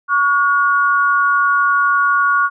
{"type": "tone pair together", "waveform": "sine", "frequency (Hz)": [1126, 1437.8], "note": ["C#6", "F6"], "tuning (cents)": [27, 50], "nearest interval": "major third", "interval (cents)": 423, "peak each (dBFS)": -14, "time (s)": [0.08, 2.5], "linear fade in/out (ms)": 50, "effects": []}